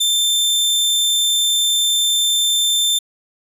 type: tone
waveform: sawtooth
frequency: 3565 Hz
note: A7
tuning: 22 cents sharp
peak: -11 dBFS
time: 0-2.99 s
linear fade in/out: 10 ms
effects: resampled to 32000 Hz